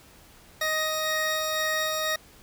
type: tone pair together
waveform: 20% pulse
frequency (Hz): 625 / 1873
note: D#5 / A#6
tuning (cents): +8 / +8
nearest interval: octave + perfect fifth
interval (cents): 1900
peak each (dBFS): -23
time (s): 0.61-2.16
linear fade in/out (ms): 5
effects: pink hiss -53 dBFS RMS until 2.42 s